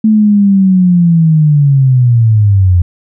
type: linear sweep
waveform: sine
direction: down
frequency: 220 to 85.9 Hz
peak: -4 dBFS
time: 0.04-2.82 s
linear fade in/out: 5 ms
effects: none